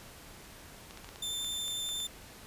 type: clicks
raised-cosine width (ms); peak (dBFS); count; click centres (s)
0.2; -29; 9; 0.909 / 0.974 / 1.045 / 1.09 / 1.159 / 1.446 / 1.681 / 1.89 / 2.002
type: tone with vibrato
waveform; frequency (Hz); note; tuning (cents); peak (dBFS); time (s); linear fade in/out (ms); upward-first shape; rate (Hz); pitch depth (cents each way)
sawtooth; 3557; A7; +18; -31; 1.22-2.07; 5; sine; 11; 8
effects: pink hiss -51 dBFS RMS until 2.46 s + resampled to 32000 Hz